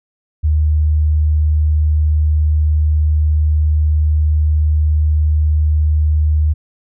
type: tone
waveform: sine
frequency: 76.4 Hz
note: D#2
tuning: 31 cents flat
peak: -10 dBFS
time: 0.43-6.54 s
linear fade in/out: 20 ms
effects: none